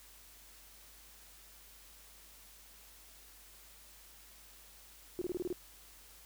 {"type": "tone bursts", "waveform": "sine", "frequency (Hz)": 358.8, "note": "F4", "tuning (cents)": 47, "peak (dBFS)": -33, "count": 7, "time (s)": [5.19, 5.527], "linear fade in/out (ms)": 0, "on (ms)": 25, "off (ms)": 27, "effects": ["added 50 Hz sine -63 dBFS peak until 6.25 s", "white hiss -58 dBFS RMS until 6.25 s"]}